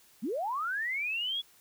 sine linear sweep, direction up, 180.6 to 3416 Hz, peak -30 dBFS, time 0.22-1.42 s, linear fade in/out 20 ms, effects white hiss -61 dBFS RMS until 1.6 s

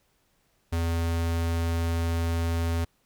square tone, 83.6 Hz, E2, 25 cents sharp, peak -25 dBFS, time 0.72-2.85 s, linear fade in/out 10 ms, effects pink hiss -69 dBFS RMS until 3.05 s

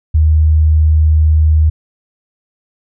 sine tone, 77.78 Hz, D#2, in tune, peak -6 dBFS, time 0.14-1.7 s, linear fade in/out 10 ms, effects none

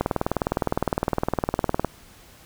click train, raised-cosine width 1 ms, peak -7 dBFS, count 37, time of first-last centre 0.01-1.847 s, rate 19.6 Hz, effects pink hiss -50 dBFS RMS until 2.45 s

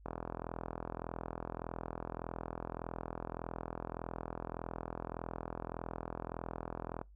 click train, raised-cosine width 1 ms, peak -25 dBFS, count 291, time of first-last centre 0.06-7.014 s, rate 41.7 Hz, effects noise-tail reverb RT60 0.2 s tail -25 dB re dry + added 50 Hz sine -55 dBFS peak until 7.15 s

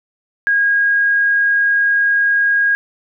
sine tone, 1635 Hz, G#6, 28 cents flat, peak -11 dBFS, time 0.47-2.75 s, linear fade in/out 0 ms, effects none

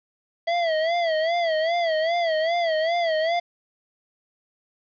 square tone with vibrato, 659 Hz, E5, 1 cent flat, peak -21 dBFS, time 0.47-3.4 s, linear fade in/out 10 ms, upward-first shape sine, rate 2.5 Hz, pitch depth 100 cents each way, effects resampled to 11025 Hz + 8-bit

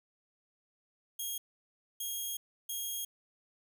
5% pulse tone bursts at uneven times, 3258 Hz, G#7, 34 cents flat, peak -27 dBFS, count 3, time 1.19-1.38 / 2-2.37 / 2.69-3.05 s, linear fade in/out 5 ms, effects none

